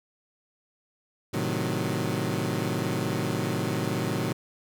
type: chord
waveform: 20% pulse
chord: A diminished seventh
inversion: none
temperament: equal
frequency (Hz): 110 / 130.81 / 155.56 / 185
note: A2 / C3 / Eb3 / Gb3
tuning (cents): 0 / 0 / 0 / 0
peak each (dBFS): -27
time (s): 1.33-4.33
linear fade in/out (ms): 10
effects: none